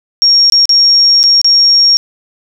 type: tone with dropouts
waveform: sine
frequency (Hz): 5560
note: F8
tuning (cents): -9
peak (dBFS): -4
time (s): 0.22-1.97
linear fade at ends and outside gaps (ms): 0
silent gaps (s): 0.499-0.522 / 0.655-0.693 / 1.231-1.238 / 1.415-1.445
effects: none